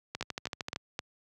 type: two click trains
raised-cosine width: 0.2 ms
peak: -16 / -17 dBFS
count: 4 / 9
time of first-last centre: 0.21-0.991 / 0.15-0.761 s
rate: 3.84 / 13.1 Hz
effects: high-pass 80 Hz 12 dB/octave